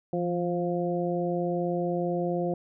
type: harmonic tone with a mistuned harmonic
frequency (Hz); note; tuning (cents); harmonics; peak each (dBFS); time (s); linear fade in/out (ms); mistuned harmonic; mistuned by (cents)
175.5; F3; +9; 1 / 2 / 3 / 4; -30 / -30 / -31 / -34; 0.13-2.54; 2; 1; -32
effects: none